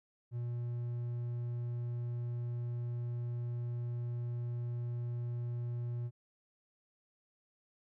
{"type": "tone", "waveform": "triangle", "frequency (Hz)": 120, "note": "B2", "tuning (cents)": -49, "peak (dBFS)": -33, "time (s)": [0.31, 6.11], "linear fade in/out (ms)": 50, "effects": []}